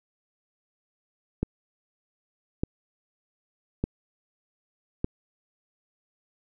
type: click train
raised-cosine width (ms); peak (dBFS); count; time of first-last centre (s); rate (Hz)
3; -12; 4; 1.43-5.044; 0.83
effects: none